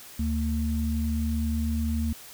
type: tone pair together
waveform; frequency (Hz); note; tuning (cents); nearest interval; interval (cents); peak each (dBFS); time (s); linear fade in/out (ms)
sine; 75.75 / 227; D#2 / A#3; -46 / -46; octave + perfect fifth; 1900; -26 / -28; 0.19-2.13; 5
effects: white hiss -46 dBFS RMS until 2.33 s